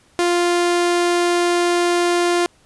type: tone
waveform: sawtooth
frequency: 349.2 Hz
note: F4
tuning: in tune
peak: -11 dBFS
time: 0.19-2.46 s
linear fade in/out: 0 ms
effects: pink hiss -55 dBFS RMS until 2.65 s + resampled to 24000 Hz